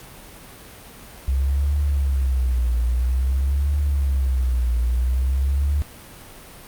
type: tone with vibrato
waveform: sine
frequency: 65.4 Hz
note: C2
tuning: in tune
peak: -17 dBFS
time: 1.28-5.82 s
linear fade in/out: 0 ms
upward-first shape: triangle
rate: 0.5 Hz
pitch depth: 190 cents each way
effects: pink hiss -42 dBFS RMS until 6.67 s + Opus 48 kbps